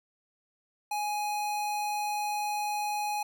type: tone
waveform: square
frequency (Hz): 834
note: G#5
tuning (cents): +7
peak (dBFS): -30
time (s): 0.91-3.23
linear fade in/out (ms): 5
effects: none